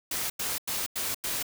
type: noise bursts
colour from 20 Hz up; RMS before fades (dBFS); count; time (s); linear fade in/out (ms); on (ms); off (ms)
white; -31; 5; 0.11-1.428; 5; 190; 92
effects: none